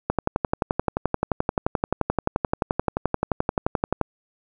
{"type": "click train", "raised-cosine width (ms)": 1, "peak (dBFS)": -6, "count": 46, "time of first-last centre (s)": [0.1, 4.013], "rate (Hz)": 11.5, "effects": []}